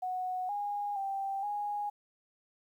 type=tone with pitch steps; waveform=sine; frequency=737 / 819 / 784 / 825 Hz; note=F#5 / G#5 / G5 / G#5; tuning=-7 / -24 / 0 / -12 cents; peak=-32 dBFS; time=0.02-1.9 s; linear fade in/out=10 ms; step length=470 ms; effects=11-bit